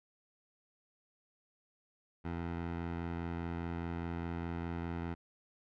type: tone with low-pass filter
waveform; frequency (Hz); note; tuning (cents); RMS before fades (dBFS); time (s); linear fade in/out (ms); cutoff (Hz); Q
15% pulse; 84.9; F2; -48; -39; 2.24-5.15; 20; 2000; 0.89
effects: none

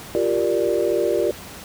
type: chord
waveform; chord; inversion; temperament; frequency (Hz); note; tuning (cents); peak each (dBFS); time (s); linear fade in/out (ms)
sine; G minor seventh; third; equal; 349.2 / 392 / 466.2 / 587.3; F4 / G4 / Bb4 / D5; 0 / 0 / 0 / 0; -23; 0.15-1.31; 0
effects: pink hiss -38 dBFS RMS until 1.64 s + high-pass 60 Hz 12 dB/octave

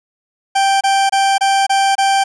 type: tone bursts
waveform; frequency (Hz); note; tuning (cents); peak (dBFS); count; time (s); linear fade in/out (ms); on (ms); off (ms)
40% pulse; 784; G5; 0; -10; 6; 0.55-2.24; 10; 260; 26
effects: resampled to 22050 Hz + 7-bit

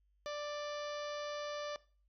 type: harmonic tone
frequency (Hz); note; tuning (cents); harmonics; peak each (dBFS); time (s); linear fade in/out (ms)
589; D5; +5; 1 / 2 / 3 / 4 / 5 / 6 / 7 / 8 / 9 / 10; -40 / -46 / -51 / -55 / -55 / -53 / -58 / -55 / -62 / -58; 0.26-1.76; 0
effects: noise-tail reverb RT60 0.4 s tail -20 dB re dry + added 50 Hz sine -70 dBFS peak until 2.08 s

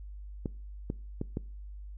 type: clicks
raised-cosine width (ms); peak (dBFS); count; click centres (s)
3; -19; 4; 0.458 / 0.901 / 1.214 / 1.371
effects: noise-tail reverb RT60 0.4 s tail -23 dB re dry + added 50 Hz sine -41 dBFS peak until 1.97 s

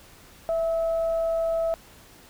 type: tone with frequency modulation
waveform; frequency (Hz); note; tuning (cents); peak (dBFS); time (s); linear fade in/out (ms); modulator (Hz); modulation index
sine; 659.3; E5; 0; -22; 0.49-1.74; 0; 633; 0.21
effects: pink hiss -51 dBFS RMS until 2.29 s

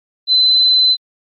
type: tone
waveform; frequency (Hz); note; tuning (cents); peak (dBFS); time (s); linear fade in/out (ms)
sine; 4041; B7; +39; -8; 0.27-0.97; 50
effects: MP3 32 kbps

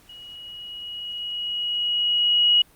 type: tone with level ramp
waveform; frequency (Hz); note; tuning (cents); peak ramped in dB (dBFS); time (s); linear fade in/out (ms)
sine; 2904; F#7; -33; -40 to -13; 0.09-2.62; 5
effects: pink hiss -55 dBFS RMS until 2.75 s + Opus 48 kbps

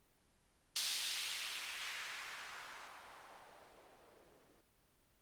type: noise with low-pass filter sweep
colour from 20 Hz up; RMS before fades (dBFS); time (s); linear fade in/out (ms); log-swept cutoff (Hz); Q
violet; -45; 0.76-4.61; 2; 4600 to 350; 1.4
effects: pink hiss -73 dBFS RMS until 5.21 s + Opus 32 kbps

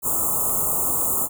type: band-stop noise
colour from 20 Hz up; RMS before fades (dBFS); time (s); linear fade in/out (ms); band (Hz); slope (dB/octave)
white; -22; 0.02-1.29; 50; 1300 to 6900; 96
effects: none

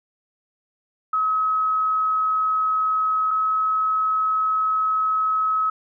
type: tone pair in turn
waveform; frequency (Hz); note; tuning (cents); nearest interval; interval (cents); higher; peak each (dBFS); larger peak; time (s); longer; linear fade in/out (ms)
sine; 1279 / 1283.4; D#6 / E6; +47 / -47; unison; 6; second; -18; neither; 1.13-3.31 / 3.31-5.7; second; 5
effects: none

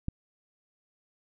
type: click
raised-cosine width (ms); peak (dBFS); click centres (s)
5; -18; 0.084
effects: none

